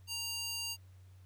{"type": "tone with high-pass filter", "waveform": "square", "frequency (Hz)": 932.3, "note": "A#5", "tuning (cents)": 0, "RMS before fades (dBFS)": -39, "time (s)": [0.07, 0.77], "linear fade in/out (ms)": 50, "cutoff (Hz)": 3800, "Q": 1.7, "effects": ["added 93 Hz sine -54 dBFS peak until 1.25 s", "pink hiss -71 dBFS RMS until 1.25 s"]}